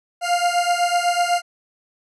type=beating tone pair; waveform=40% pulse; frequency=698.5 / 706.5 Hz; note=F5 / F5; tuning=0 / +20 cents; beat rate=8 Hz; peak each=-19 / -20 dBFS; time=0.21-1.42 s; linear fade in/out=50 ms; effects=resampled to 24000 Hz